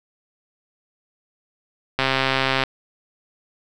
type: click train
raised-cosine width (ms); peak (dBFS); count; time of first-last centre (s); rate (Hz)
0.3; -3; 87; 1.99-2.637; 133
effects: none